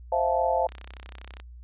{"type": "chord", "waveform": "sine", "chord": "F major seventh", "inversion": "second", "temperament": "just", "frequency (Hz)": [523.8, 654.8, 698.5, 873.1], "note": ["C5", "E5", "F5", "A5"], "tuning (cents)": [2, -12, 0, -14], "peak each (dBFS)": -27, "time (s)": [0.12, 0.67], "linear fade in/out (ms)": 5}
{"type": "click train", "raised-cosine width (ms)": 0.2, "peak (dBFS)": -25, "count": 24, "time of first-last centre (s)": [0.69, 1.4], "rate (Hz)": 32.4}
{"effects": ["added 60 Hz sine -42 dBFS peak until 1.63 s", "resampled to 8000 Hz"]}